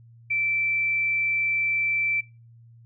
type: tone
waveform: sine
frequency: 2333 Hz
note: D7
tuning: 12 cents flat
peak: -22 dBFS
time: 0.3-2.21 s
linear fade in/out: 10 ms
effects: noise-tail reverb RT60 0.3 s tail -23 dB re dry + added 116 Hz sine -48 dBFS peak until 2.85 s